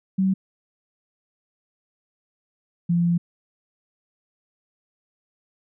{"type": "tone pair in turn", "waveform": "sine", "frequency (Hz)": [190.5, 171.99], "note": ["G3", "F3"], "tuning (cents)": [-49, -26], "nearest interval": "major second", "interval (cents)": 177, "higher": "first", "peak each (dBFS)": -17, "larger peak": "neither", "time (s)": [[0.18, 0.34], [2.89, 3.18]], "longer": "second", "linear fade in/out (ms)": 10, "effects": []}